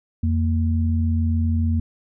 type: tone pair together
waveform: sine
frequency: 85.8 / 230.4 Hz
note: F2 / A#3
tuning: -30 / -20 cents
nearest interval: octave + perfect fourth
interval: 1710 cents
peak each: -18 / -24 dBFS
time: 0.23-1.8 s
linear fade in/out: 5 ms
effects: none